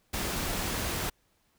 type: noise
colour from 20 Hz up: pink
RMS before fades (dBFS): -32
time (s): 0.13-1.1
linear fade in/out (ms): 10
effects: pink hiss -70 dBFS RMS until 1.58 s